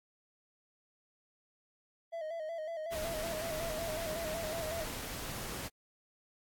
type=tone with vibrato; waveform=triangle; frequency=645 Hz; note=E5; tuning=38 cents flat; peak=-35 dBFS; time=2.12-4.85 s; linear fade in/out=20 ms; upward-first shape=square; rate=5.4 Hz; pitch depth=62 cents each way
type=noise; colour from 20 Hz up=pink; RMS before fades=-41 dBFS; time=2.91-5.69 s; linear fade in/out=20 ms
effects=AAC 64 kbps